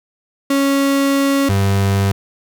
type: tone pair in turn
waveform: 35% pulse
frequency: 276.6 / 98.42 Hz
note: C#4 / G2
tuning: -4 / +7 cents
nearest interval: octave + tritone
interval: 1789 cents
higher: first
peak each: -11 dBFS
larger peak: neither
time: 0.5-1.49 / 1.49-2.12 s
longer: first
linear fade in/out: 5 ms
effects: none